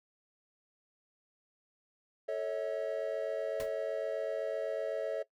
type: chord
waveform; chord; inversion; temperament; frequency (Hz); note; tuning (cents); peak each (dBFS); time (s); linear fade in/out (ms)
triangle; A major; none; equal with one note detuned; 440 / 554.4 / 642.3; A4 / C#5 / E5; 0 / 0 / -45; -36 / -34 / -35; 2.28-5.23; 10
type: noise with exponential decay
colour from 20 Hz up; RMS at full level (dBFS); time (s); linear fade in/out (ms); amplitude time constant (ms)
pink; -39; 3.6-3.72; 0; 25
effects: noise-tail reverb RT60 0.1 s tail -18 dB re dry